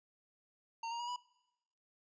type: tone with pitch steps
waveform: square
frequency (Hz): 917 / 937.9 / 959.3 / 981.1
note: A#5 / A#5 / A#5 / B5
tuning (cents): -29 / +10 / +49 / -12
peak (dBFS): -39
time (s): 0.83-1.162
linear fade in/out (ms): 5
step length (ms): 83
effects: noise-tail reverb RT60 0.9 s tail -21 dB re dry + resampled to 16000 Hz